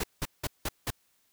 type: noise bursts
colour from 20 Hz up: pink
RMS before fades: -31 dBFS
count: 5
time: 0-0.905 s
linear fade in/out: 5 ms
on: 37 ms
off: 180 ms
effects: white hiss -70 dBFS RMS until 1.32 s